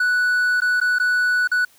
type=tone with dropouts; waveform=triangle; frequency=1480 Hz; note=F#6; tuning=in tune; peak=-14 dBFS; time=0-1.65 s; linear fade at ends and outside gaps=5 ms; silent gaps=0.604-0.618 / 0.802-0.813 / 0.986-0.998 / 1.475-1.515 s; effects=white hiss -54 dBFS RMS until 1.78 s

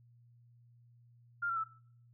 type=tone with pitch steps; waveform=sine; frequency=1400 / 1357 / 1315.3 Hz; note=F6 / E6 / E6; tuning=+4 / +50 / -4 cents; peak=-32 dBFS; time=1.42-1.639 s; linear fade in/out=10 ms; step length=73 ms; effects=noise-tail reverb RT60 0.5 s tail -18 dB re dry + added 119 Hz sine -60 dBFS peak until 2.13 s

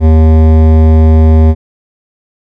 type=tone with hard clipping; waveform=sine; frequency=79.2 Hz; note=D#2; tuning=31 cents sharp; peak=-4 dBFS; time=0-1.55 s; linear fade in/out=50 ms; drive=15 dB; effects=none

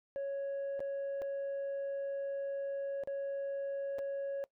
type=tone with dropouts; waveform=sine; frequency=554.4 Hz; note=C#5; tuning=in tune; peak=-32 dBFS; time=0.16-4.44 s; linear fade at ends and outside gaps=0 ms; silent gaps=0.794-0.804 / 1.217-1.22 / 3.036-3.074 / 3.985-3.99 s; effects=noise-tail reverb RT60 0.1 s tail -23 dB re dry + tanh soft clip ceiling -34 dBFS

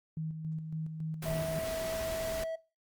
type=tone with tremolo; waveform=sine; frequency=158.3 Hz; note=D#3; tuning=30 cents sharp; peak=-33 dBFS; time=0.17-1.59 s; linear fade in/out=2 ms; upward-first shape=square; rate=3.6 Hz; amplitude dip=45%
type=noise; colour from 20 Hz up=pink; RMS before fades=-40 dBFS; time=1.22-2.44 s; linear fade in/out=5 ms
type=tone; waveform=triangle; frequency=650 Hz; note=E5; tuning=24 cents flat; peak=-32 dBFS; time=1.25-2.56 s; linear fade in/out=10 ms
effects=noise-tail reverb RT60 0.3 s tail -20 dB re dry + Opus 48 kbps

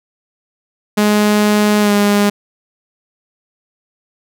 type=tone with pitch glide; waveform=sawtooth; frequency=209.3 to 204.5 Hz; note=G#3 to G#3; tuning=+14 to -26 cents; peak=-6 dBFS; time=0.97-2.3 s; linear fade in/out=10 ms; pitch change=-40 cents; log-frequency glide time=1.8-1.92 s; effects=none

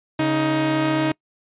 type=tone pair together; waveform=sawtooth; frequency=139.13 / 313.6 Hz; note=C#3 / D#4; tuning=+7 / +14 cents; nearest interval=octave + major second; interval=1407 cents; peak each=-21 / -15 dBFS; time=0.19-1.12 s; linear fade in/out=5 ms; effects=noise-tail reverb RT60 0.1 s tail -25 dB re dry + resampled to 8000 Hz

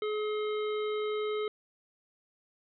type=harmonic tone with a mistuned harmonic; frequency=424.5 Hz; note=G#4; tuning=38 cents sharp; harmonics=1 / 3 / 5 / 7 / 9; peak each=-30 / -40 / -44 / -47 / -49 dBFS; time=0.02-1.48 s; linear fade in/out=2 ms; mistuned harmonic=7; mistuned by=+85 cents; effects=none

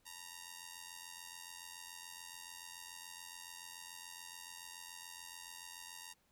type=ring-modulated tone; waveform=5% pulse; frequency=932.3 Hz; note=A#5; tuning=in tune; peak=-34 dBFS; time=0.05-6.14 s; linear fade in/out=20 ms; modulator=43.5 Hz; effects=pink hiss -75 dBFS RMS until 6.31 s

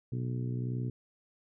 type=harmonic tone; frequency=61.74 Hz; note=B1; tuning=in tune; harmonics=2 / 3 / 4 / 5 / 6 / 7; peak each=-32 / -43 / -41 / -46 / -47 / -50 dBFS; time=0.12-0.9 s; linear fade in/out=5 ms; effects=none

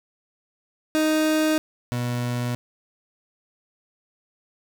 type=tone pair in turn; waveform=30% pulse; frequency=311.1 / 121.97 Hz; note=D#4 / B2; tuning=0 / -21 cents; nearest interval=octave + major third; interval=1621 cents; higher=first; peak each=-16 / -21 dBFS; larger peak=first; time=0.95-1.58 / 1.92-2.55 s; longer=neither; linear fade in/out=0 ms; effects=8-bit

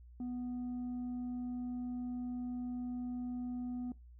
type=tone with tanh clipping; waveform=sine; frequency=246.9 Hz; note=B3; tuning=in tune; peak=-38 dBFS; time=0.2-3.92 s; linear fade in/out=2 ms; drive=3 dB; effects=noise-tail reverb RT60 0.2 s tail -19 dB re dry + added 60 Hz sine -53 dBFS peak until 4.19 s

